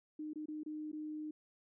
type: tone with dropouts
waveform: sine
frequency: 305.9 Hz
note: D#4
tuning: 29 cents flat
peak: -40 dBFS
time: 0.19-1.31 s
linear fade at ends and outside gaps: 5 ms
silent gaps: 0.334-0.357 / 0.458-0.483 / 0.634-0.661 / 0.917-0.929 s
effects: none